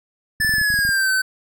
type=tone with pitch glide; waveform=square; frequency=1748 to 1530.5 Hz; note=A6 to G6; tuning=-12 to -42 cents; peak=-17 dBFS; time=0.4-1.22 s; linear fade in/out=10 ms; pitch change=-230 cents; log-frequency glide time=0.52-1.11 s
type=clicks; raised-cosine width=5 ms; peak=-20 dBFS; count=11; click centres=0.402 / 0.448 / 0.493 / 0.539 / 0.583 / 0.614 / 0.703 / 0.741 / 0.79 / 0.851 / 0.891 s
effects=none